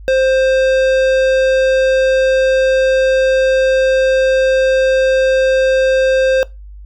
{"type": "tone with tanh clipping", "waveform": "sine", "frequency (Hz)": 525, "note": "C5", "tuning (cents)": 6, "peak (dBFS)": -12, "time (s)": [0.08, 6.43], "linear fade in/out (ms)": 0, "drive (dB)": 16, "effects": ["noise-tail reverb RT60 0.2 s tail -20 dB re dry", "added 50 Hz sine -31 dBFS peak until 6.85 s"]}